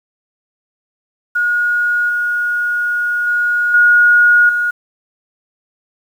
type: tone with level steps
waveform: sine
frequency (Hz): 1442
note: F#6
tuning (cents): -45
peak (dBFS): -12 / -14 / -12 / -6 / -13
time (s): 1.35-4.71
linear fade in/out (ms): 10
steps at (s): 2.09 / 3.27 / 3.74 / 4.49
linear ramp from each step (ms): 2
effects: 7-bit

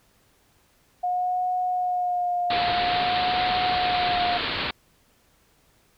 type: tone with vibrato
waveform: sine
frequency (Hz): 719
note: F#5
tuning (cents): -50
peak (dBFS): -22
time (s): 1.03-4.38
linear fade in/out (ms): 10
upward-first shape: sine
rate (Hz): 0.5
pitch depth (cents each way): 26
type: low-pass noise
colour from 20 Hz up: white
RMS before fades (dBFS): -28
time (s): 2.5-4.71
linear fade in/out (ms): 5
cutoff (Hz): 4400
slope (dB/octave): 96
effects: pink hiss -62 dBFS RMS until 5.97 s

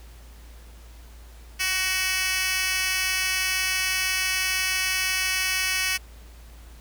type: tone with high-pass filter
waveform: 10% pulse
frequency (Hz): 374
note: F#4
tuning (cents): +19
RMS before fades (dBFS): -25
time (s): 1.59-5.98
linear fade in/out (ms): 20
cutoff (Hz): 2700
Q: 1.4
effects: added 57 Hz sine -43 dBFS peak until 6.8 s + pink hiss -53 dBFS RMS until 6.8 s

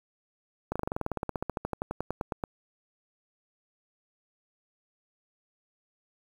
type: slowing click train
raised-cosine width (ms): 1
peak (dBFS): -16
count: 26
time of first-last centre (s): 0.72-2.438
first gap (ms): 36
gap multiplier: 1.05
effects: 8-bit

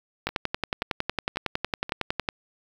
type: two click trains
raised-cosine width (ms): 0.3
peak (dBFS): -9 / -18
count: 23 / 4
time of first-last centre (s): 0.27-2.288 / 0.29-1.894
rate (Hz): 10.9 / 1.87
effects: 7-bit

